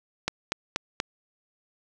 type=click train; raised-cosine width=0.2 ms; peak=-8 dBFS; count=4; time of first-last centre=0.28-1.001 s; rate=4.16 Hz; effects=none